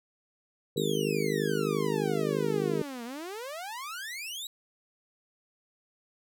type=harmonic tone; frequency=51.6 Hz; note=G#1; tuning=10 cents flat; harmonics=3 / 4 / 5 / 6 / 7 / 8 / 9; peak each=-34 / -36 / -37 / -37 / -35 / -31 / -33 dBFS; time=0.76-2.82 s; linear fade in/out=5 ms
type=exponential two-way sweep; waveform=sawtooth; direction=down then up; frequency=3951 to 227.5 to 3951 Hz; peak=-33 dBFS; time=0.77-4.47 s; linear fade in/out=2 ms; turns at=3.04 s
effects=none